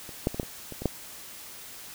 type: clicks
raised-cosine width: 2 ms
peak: -29 / -10 / -22 / -13 / -24 / -25 / -22 / -10 dBFS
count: 8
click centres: 0.092 / 0.271 / 0.345 / 0.398 / 0.431 / 0.723 / 0.82 / 0.857 s
effects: white hiss -44 dBFS RMS until 1.94 s